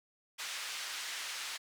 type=band-pass noise; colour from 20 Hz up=pink; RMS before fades=-41 dBFS; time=0.38-1.58 s; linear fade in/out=20 ms; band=1700 to 7300 Hz; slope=12 dB/octave; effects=none